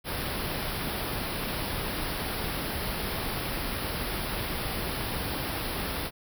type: band-stop noise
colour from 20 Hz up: pink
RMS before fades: -32 dBFS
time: 0.04-6.11 s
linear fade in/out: 50 ms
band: 5300 to 9600 Hz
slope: 96 dB/octave
effects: none